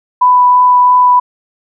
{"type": "tone with vibrato", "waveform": "sine", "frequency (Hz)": 993, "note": "B5", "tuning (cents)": 9, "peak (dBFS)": -4, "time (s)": [0.21, 1.2], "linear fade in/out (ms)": 10, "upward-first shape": "triangle", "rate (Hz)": 3, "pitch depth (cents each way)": 8, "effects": []}